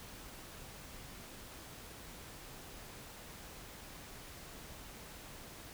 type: silence
effects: pink hiss -51 dBFS RMS until 5.73 s